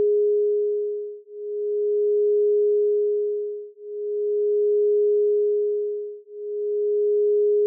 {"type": "beating tone pair", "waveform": "sine", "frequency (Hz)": [415.3, 415.7], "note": ["G#4", "G#4"], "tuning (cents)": [0, 2], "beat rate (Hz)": 0.4, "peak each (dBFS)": -22, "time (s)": [0, 7.66], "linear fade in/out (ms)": 0, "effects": []}